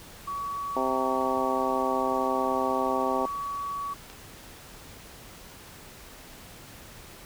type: tone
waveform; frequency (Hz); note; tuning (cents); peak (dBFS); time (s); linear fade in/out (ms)
sine; 1130; C#6; +33; -30; 0.27-3.94; 10
type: harmonic tone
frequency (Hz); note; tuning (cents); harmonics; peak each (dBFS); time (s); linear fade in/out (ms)
130.81; C3; 0; 2 / 3 / 4 / 5 / 6 / 7; -32 / -32 / -32 / -32 / -32 / -32; 0.76-3.26; 5
type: click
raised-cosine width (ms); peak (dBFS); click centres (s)
0.2; -26; 4.1
effects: pink hiss -47 dBFS RMS until 7.25 s